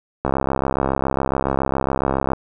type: click train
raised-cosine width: 1 ms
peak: -5 dBFS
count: 141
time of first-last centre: 0.25-2.333 s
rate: 67.2 Hz
effects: none

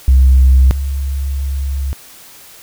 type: tone pair in turn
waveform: sine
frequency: 65.41 / 68.64 Hz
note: C2 / C#2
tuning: 0 / -16 cents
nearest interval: minor second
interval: 84 cents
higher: second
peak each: -3 / -15 dBFS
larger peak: first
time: 0.08-0.71 / 0.71-1.93 s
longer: second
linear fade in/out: 0 ms
effects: tanh soft clip ceiling -2 dBFS + white hiss -39 dBFS RMS until 2.62 s

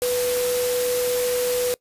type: tone in noise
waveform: sine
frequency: 493.9 Hz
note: B4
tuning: in tune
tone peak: -20 dBFS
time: 0.02-1.74 s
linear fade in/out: 0 ms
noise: white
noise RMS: -28 dBFS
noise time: 0.02-1.74 s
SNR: +5 dB
effects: noise-tail reverb RT60 0.1 s tail -22 dB re dry + resampled to 32000 Hz

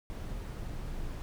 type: noise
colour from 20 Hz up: brown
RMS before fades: -38 dBFS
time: 0.1-1.22 s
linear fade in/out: 0 ms
effects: none

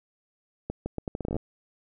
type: accelerating click train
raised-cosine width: 2 ms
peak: -17 dBFS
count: 13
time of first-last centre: 0.7-1.365 s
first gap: 160 ms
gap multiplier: 0.77
effects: none

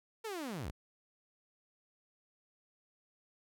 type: linear sweep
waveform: sawtooth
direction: down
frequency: 463.1 to 39 Hz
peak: -35 dBFS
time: 0.24-0.71 s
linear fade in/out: 10 ms
effects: none

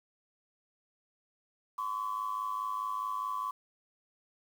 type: tone pair together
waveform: sine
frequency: 1028 / 1132.8 Hz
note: C6 / C#6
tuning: -31 / +37 cents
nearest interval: major second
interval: 168 cents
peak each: -35 / -34 dBFS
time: 1.78-3.51 s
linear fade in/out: 5 ms
effects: tanh soft clip ceiling -25 dBFS + 9-bit

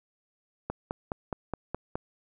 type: click train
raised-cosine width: 1 ms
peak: -17 dBFS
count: 7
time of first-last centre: 0.7-1.955 s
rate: 4.78 Hz
effects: none

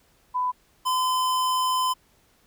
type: tone pair in turn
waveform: sine / square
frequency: 1000 / 1021 Hz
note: B5 / C6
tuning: +21 / -43 cents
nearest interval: unison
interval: 36 cents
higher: second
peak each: -22 dBFS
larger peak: neither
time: 0.34-0.52 / 0.85-1.94 s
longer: second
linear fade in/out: 20 ms
effects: pink hiss -62 dBFS RMS until 2.46 s

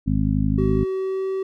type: harmonic tone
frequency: 51.91 Hz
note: G#1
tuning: in tune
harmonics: 1 / 2 / 3 / 4 / 5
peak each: -24 / -24 / -24 / -24 / -24 dBFS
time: 0.06-0.85 s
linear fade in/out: 20 ms
type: tone with pitch glide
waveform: triangle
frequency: 379.1 to 382.8 Hz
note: F#4 to G4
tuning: +42 to -41 cents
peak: -20 dBFS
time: 0.58-1.43 s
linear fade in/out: 5 ms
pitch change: +17 cents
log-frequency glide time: 0.85-1.27 s
effects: none

